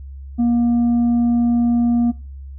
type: tone with tanh clipping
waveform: sine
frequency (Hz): 237.4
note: A#3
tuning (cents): +32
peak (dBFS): -14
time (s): 0.38-2.12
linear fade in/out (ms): 20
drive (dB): 3
effects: noise-tail reverb RT60 0.4 s tail -23 dB re dry + added 68 Hz sine -31 dBFS peak until 2.58 s